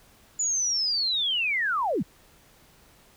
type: linear sweep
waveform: sine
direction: down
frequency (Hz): 7000 to 123.4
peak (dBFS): -23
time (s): 0.39-2.03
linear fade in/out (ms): 10
effects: pink hiss -57 dBFS RMS until 3.16 s